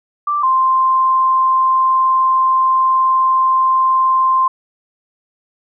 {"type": "tone pair in turn", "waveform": "sine", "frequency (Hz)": [1174.7, 1046.5], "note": ["D6", "C6"], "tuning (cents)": [0, 0], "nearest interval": "major second", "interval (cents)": 200, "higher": "first", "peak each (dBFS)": [-14, -10], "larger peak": "second", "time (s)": [[0.27, 0.43], [0.43, 4.48]], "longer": "second", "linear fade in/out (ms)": 5, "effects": []}